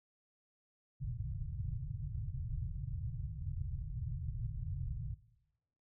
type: low-pass noise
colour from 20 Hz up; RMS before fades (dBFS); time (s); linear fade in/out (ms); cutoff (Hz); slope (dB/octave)
white; -40; 1-5.15; 20; 150; 96
effects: noise-tail reverb RT60 0.9 s tail -17 dB re dry